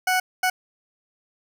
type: tone bursts at uneven times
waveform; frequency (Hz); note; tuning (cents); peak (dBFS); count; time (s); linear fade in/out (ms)
20% pulse; 740; F#5; 0; -14; 2; 0.07-0.2 / 0.43-0.5; 5
effects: none